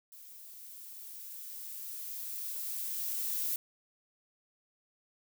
violet noise with level ramp, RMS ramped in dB -52 to -33 dBFS, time 0.12-3.56 s, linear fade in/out 2 ms, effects none

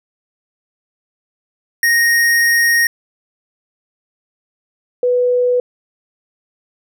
square / sine tone pair in turn, 1864.7 / 493.9 Hz, A#6 / B4, 0 / 0 cents, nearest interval octave + major seventh, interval 2300 cents, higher first, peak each -11 dBFS, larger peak neither, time 1.83-2.87 / 5.03-5.6 s, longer first, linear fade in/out 2 ms, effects none

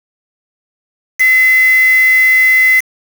sine tone with quantisation, 2036 Hz, C7, 48 cents flat, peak -6 dBFS, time 1.19-2.81 s, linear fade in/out 20 ms, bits 3, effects none

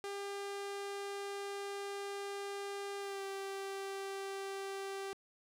sawtooth tone with pitch glide, 400 to 391.3 Hz, G4 to G4, +35 to -3 cents, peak -36 dBFS, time 0.04-5.13 s, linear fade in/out 0 ms, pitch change -38 cents, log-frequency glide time 3-3.23 s, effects low-pass 11000 Hz 12 dB/octave + 11-bit

